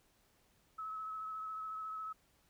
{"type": "tone with vibrato", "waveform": "sine", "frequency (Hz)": 1291, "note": "E6", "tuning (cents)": -37, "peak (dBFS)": -40, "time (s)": [0.78, 2.13], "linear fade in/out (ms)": 10, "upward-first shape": "sine", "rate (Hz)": 14, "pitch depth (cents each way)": 19, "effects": ["pink hiss -72 dBFS RMS until 2.49 s"]}